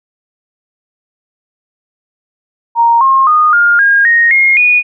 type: tone with pitch steps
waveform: sine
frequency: 932.3 / 1070.9 / 1230.2 / 1413.1 / 1623.2 / 1864.6 / 2142 / 2460 Hz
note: A#5 / C6 / D#6 / F6 / G#6 / A#6 / C7 / D#7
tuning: 0 / +40 / -20 / +20 / -40 / 0 / +40 / -20 cents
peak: -5 dBFS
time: 2.75-4.83 s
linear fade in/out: 50 ms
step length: 260 ms
effects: none